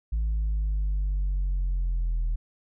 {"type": "linear sweep", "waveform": "sine", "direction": "down", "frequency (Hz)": [55.1, 40.07], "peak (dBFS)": -21, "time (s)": [0.12, 2.36], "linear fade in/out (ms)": 10, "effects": ["tanh soft clip ceiling -22 dBFS"]}